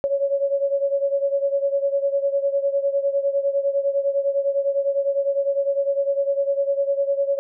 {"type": "beating tone pair", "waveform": "sine", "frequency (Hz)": [554.4, 564.3], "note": ["C#5", "C#5"], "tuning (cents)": [0, 31], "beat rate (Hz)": 9.9, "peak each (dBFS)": [-20, -24], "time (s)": [0.04, 7.39], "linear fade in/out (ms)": 0, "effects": []}